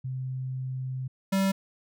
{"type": "tone pair in turn", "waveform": ["sine", "square"], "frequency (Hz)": [129.9, 193.62], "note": ["C3", "G3"], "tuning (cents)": [-12, -21], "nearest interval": "perfect fifth", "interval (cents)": 691, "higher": "second", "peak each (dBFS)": [-30, -23], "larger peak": "second", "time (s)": [[0.04, 1.08], [1.32, 1.52]], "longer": "first", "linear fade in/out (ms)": 10, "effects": []}